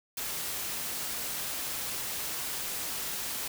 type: noise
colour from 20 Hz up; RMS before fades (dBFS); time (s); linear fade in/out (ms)
white; -35; 0.17-3.48; 5
effects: none